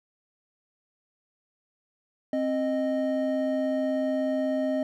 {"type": "tone pair together", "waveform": "triangle", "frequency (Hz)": [264.2, 619.5], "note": ["C4", "D#5"], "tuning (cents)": [17, -8], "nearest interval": "octave + minor third", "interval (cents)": 1475, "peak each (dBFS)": [-25, -25], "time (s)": [2.33, 4.83], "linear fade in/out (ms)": 2, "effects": []}